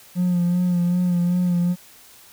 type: tone with vibrato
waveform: triangle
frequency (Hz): 177.1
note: F3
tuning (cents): +24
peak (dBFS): -14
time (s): 0.15-1.76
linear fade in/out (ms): 50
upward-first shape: sine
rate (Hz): 2.6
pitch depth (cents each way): 31
effects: tanh soft clip ceiling -12 dBFS + white hiss -48 dBFS RMS until 2.32 s